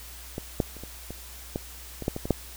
clicks, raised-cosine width 2 ms, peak -18 / -9 / -30 / -26 / -23 / -15 / -21 / -11 / -18 / -19 / -7 dBFS, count 11, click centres 0.381 / 0.602 / 0.767 / 0.836 / 1.106 / 1.559 / 2.023 / 2.081 / 2.164 / 2.255 / 2.307 s, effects added 60 Hz sine -45 dBFS peak until 2.56 s + white hiss -45 dBFS RMS until 2.56 s

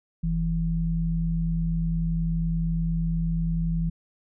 sine tone pair together, 44.21 / 164.81 Hz, F1 / E3, +22 / 0 cents, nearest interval octave + major seventh, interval 2278 cents, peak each -27 / -24 dBFS, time 0.23-3.9 s, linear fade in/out 10 ms, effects none

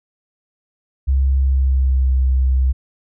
sine tone with pitch glide, 67.1 to 64.96 Hz, C2 to C2, +44 to -12 cents, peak -12 dBFS, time 1.07-2.73 s, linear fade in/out 20 ms, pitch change -56 cents, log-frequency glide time 1.37-2.12 s, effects none

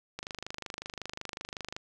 click train, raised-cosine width 0.2 ms, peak -20 dBFS, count 41, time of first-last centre 0.19-1.765 s, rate 25.4 Hz, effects none

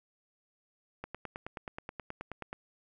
click train, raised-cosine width 0.5 ms, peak -24 dBFS, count 15, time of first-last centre 1.04-2.529 s, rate 9.4 Hz, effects none

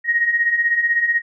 sine beating tone pair, 1864.7 / 1880.7 Hz, A#6 / A#6, 0 / +15 cents, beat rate 16 Hz, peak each -22 / -16 dBFS, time 0.04-1.22 s, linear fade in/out 50 ms, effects none

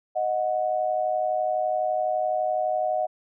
sine tone pair together, 622.3 / 734.2 Hz, D#5 / F#5, 0 / -14 cents, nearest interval minor third, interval 286 cents, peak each -25 dBFS, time 0.15-3.07 s, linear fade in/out 20 ms, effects none

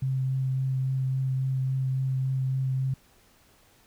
sine tone with vibrato, 131.9 Hz, C3, 14 cents sharp, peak -24 dBFS, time 0.02-2.94 s, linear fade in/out 5 ms, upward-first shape triangle, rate 3.6 Hz, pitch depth 13 cents each way, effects pink hiss -60 dBFS RMS until 3.86 s

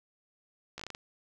slowing click train, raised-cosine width 0.2 ms, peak -23 dBFS, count 7, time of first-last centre 0.78-0.949 s, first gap 15 ms, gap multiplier 1.25, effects none

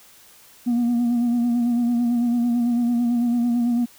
sine tone with vibrato, 238.9 Hz, A#3, 43 cents sharp, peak -15 dBFS, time 0.66-3.86 s, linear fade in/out 20 ms, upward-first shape sine, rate 9 Hz, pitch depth 36 cents each way, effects tanh soft clip ceiling -16 dBFS + white hiss -50 dBFS RMS until 3.98 s

